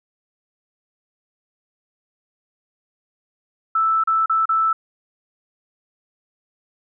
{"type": "tone with dropouts", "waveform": "sine", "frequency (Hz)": 1318.5, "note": "E6", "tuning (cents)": 0, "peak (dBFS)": -15, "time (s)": [3.75, 4.73], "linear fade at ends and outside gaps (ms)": 5, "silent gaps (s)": [[4.038, 4.073], [4.26, 4.296], [4.456, 4.491]], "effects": []}